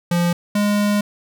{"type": "tone pair in turn", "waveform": "square", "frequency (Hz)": [173.4, 206.2], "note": ["F3", "G#3"], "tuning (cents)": [-12, -12], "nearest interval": "minor third", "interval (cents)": 300, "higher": "second", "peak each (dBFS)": -16, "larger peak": "neither", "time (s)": [[0.11, 0.33], [0.55, 1.01]], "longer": "second", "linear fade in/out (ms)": 5, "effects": []}